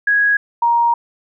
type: tone pair in turn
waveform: sine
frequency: 1659 / 939.7 Hz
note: G#6 / A#5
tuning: -2 / +14 cents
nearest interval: minor seventh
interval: 984 cents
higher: first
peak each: -11 dBFS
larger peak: neither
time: 0.07-0.37 / 0.62-0.94 s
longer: second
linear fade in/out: 5 ms
effects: none